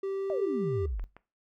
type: tone with pitch glide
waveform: triangle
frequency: 389.4 to 393.7 Hz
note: G4 to G4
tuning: -12 to +8 cents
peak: -28 dBFS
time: 0.03-0.86 s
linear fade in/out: 5 ms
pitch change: +20 cents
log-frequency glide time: 0.16-0.65 s
type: exponential sweep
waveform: sine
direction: down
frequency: 655 to 38.89 Hz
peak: -30 dBFS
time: 0.3-1.04 s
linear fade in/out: 0 ms
type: clicks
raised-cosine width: 0.5 ms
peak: -33 dBFS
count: 2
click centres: 0.996 / 1.166 s
effects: noise-tail reverb RT60 0.3 s tail -18 dB re dry